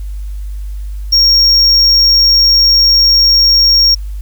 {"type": "tone", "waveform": "triangle", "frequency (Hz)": 5560, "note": "F8", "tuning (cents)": -9, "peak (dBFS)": -4, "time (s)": [1.12, 3.95], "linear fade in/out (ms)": 10, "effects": ["added 50 Hz sine -19 dBFS peak until 4.21 s", "white hiss -47 dBFS RMS until 4.21 s"]}